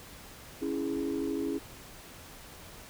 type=chord; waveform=sine; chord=C# minor; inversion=none; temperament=equal; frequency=277.2 / 329.6 / 415.3 Hz; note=C#4 / E4 / G#4; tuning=0 / 0 / 0 cents; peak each=-32 / -33 / -34 dBFS; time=0.61-1.59 s; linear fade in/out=20 ms; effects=tanh soft clip ceiling -24 dBFS + pink hiss -49 dBFS RMS until 2.89 s